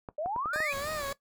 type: clicks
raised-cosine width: 1 ms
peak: -25 dBFS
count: 6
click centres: 0.088 / 0.26 / 0.362 / 0.458 / 0.56 / 0.604 s
type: exponential sweep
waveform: sine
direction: up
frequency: 575 to 2547 Hz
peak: -30 dBFS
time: 0.18-0.73 s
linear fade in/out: 5 ms
type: tone with vibrato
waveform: 20% pulse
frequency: 587.3 Hz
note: D5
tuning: in tune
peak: -28 dBFS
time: 0.53-1.13 s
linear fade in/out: 5 ms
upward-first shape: sine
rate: 3.2 Hz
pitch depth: 110 cents each way
type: noise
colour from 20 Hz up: pink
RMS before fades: -43 dBFS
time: 0.72-1.13 s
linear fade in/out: 5 ms
effects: noise-tail reverb RT60 0.1 s tail -17 dB re dry